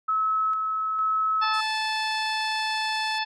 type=tone with tremolo; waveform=sine; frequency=1293 Hz; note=E6; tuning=34 cents flat; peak=-21 dBFS; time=0.08-1.61 s; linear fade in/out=10 ms; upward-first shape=square; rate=1.1 Hz; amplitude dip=30%
type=harmonic tone; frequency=873 Hz; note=A5; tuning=14 cents flat; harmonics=1 / 2 / 3 / 4 / 5 / 6; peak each=-28 / -31 / -33 / -34 / -35 / -36 dBFS; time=1.41-3.25 s; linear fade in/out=20 ms
type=noise; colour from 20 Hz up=violet; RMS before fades=-37 dBFS; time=1.53-3.19 s; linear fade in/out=10 ms
effects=resampled to 22050 Hz